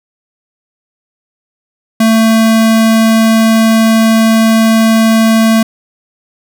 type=tone; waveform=square; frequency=223.4 Hz; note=A3; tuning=27 cents sharp; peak=-6 dBFS; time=2-5.63 s; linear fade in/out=5 ms; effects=none